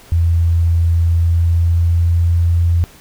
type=tone with pitch glide; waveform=sine; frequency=84.1 to 85.27 Hz; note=E2 to F2; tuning=+35 to -41 cents; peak=-10 dBFS; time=0.12-2.84 s; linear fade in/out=0 ms; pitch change=+24 cents; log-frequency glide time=1.06-2.28 s; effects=pink hiss -43 dBFS RMS until 3 s

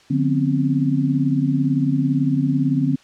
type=tone cluster; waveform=sine; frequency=147.1 / 178.8 / 250.1 / 268 Hz; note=D3 / F3 / B3 / C4; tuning=+3 / +41 / +22 / +42 cents; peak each=-20 / -28 / -22 / -20 dBFS; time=0.1-2.96 s; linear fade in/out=10 ms; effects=white hiss -51 dBFS RMS until 3.03 s + low-pass 5000 Hz 12 dB/octave

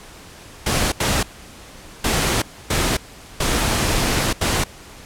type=noise bursts at uneven times; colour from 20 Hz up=pink; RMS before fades=-19 dBFS; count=6; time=0.66-0.92 / 1-1.23 / 2.04-2.42 / 2.7-2.97 / 3.4-4.33 / 4.41-4.64 s; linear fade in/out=5 ms; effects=pink hiss -41 dBFS RMS until 5.05 s + low-pass 11000 Hz 12 dB/octave

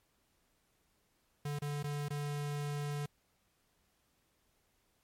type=tone with dropouts; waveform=square; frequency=145.6 Hz; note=D3; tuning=15 cents flat; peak=-36 dBFS; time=1.45-3.06 s; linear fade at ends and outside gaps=5 ms; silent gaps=1.589-1.619 / 1.828-1.84 / 2.085-2.104 s; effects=pink hiss -75 dBFS RMS until 5.03 s + MP3 64 kbps

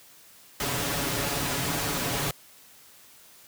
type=noise with comb filter; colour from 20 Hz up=pink; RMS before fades=-28 dBFS; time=0.6-2.31 s; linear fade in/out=2 ms; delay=7.1 ms; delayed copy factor=+0.65; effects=white hiss -53 dBFS RMS until 3.47 s + high-pass 60 Hz 12 dB/octave

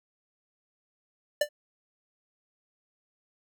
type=tone with exponential decay; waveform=square; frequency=591 Hz; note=D5; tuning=11 cents sharp; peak=-19 dBFS; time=1.41-1.49 s; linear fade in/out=5 ms; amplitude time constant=17 ms; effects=none

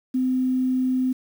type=tone with quantisation; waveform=sine; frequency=256.6 Hz; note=C4; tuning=34 cents flat; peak=-19 dBFS; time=0.14-1.13 s; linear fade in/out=10 ms; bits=8; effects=none

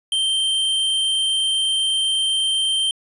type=tone; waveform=square; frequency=3136 Hz; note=G7; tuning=in tune; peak=-18 dBFS; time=0.12-2.91 s; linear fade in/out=2 ms; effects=resampled to 24000 Hz

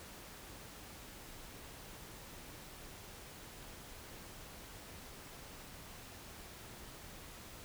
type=silence; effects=pink hiss -52 dBFS RMS until 7.64 s

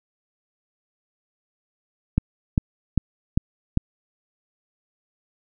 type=click train; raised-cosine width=5 ms; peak=-5 dBFS; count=5; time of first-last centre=2.18-3.774 s; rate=2.51 Hz; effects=none

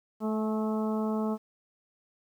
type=harmonic tone with a mistuned harmonic; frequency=217.3 Hz; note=A3; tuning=21 cents flat; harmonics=1 / 2 / 3 / 4 / 5 / 6; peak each=-28 / -34 / -38 / -40 / -42 / -44 dBFS; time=0.2-1.38 s; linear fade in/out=50 ms; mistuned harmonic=4; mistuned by=-19 cents; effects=10-bit

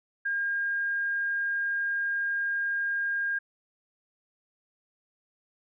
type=tone; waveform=sine; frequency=1614 Hz; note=G#6; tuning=50 cents flat; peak=-26 dBFS; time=0.25-3.39 s; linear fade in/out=10 ms; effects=none

